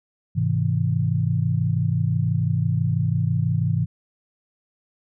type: chord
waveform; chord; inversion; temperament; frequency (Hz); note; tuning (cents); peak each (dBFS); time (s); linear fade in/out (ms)
sine; Ab augmented; none; just; 103.83 / 129.78 / 162.23; Ab2 / C3 / E3; 0 / -14 / -27; -23; 0.35-3.86; 20
effects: none